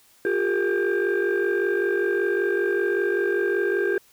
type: tone cluster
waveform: sine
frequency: 355.2 / 400.4 / 458.9 / 1593 Hz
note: F4 / G4 / A#4 / G6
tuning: +29 / +37 / -27 / +27 cents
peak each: -24 / -22 / -28 / -26 dBFS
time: 0.25-3.98 s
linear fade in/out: 2 ms
effects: tanh soft clip ceiling -15 dBFS + white hiss -57 dBFS RMS until 4.12 s